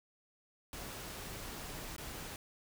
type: noise with dropouts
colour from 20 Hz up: pink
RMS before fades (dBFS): -45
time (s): 0.73-2.36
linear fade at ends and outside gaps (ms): 1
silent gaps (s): 1.964-1.981
effects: none